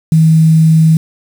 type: tone with quantisation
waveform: sine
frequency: 159.9 Hz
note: D#3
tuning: 48 cents sharp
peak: -4 dBFS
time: 0.12-0.97 s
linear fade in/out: 2 ms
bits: 5
effects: none